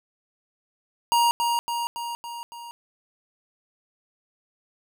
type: tone with echo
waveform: square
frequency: 943 Hz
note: A#5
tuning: 20 cents sharp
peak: -18 dBFS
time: 1.12-1.31 s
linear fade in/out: 0 ms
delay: 280 ms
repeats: 5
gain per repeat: -4 dB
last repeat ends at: 2.71 s
effects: none